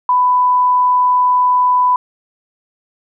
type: tone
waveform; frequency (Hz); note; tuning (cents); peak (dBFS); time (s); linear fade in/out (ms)
sine; 996; B5; +14; -9; 0.09-1.96; 2
effects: none